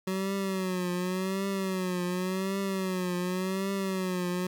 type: tone with vibrato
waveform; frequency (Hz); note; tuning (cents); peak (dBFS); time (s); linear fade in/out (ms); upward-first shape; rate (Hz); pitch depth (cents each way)
25% pulse; 186.9; F#3; +18; -25; 0.07-4.47; 5; triangle; 0.89; 94
effects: 10-bit